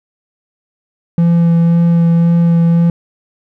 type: tone with vibrato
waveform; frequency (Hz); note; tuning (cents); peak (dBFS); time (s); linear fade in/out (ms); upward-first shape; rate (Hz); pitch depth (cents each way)
triangle; 168.9; E3; +42; -5; 1.18-2.9; 2; sine; 1.9; 11
effects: none